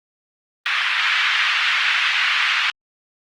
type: band-pass noise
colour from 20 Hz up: white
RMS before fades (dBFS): -19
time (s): 0.66-2.7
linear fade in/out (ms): 0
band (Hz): 1300 to 3000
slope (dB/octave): 24
effects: Opus 24 kbps